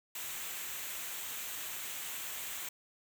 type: noise with comb filter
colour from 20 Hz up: white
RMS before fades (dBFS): -41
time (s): 0.15-2.69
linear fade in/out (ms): 5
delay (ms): 0.2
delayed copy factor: -0.5
effects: none